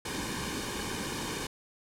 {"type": "noise with comb filter", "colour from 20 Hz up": "pink", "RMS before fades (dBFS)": -35, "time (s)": [0.05, 1.47], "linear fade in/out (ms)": 5, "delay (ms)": 1.5, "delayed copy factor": -0.7, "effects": ["low-pass 10000 Hz 12 dB/octave"]}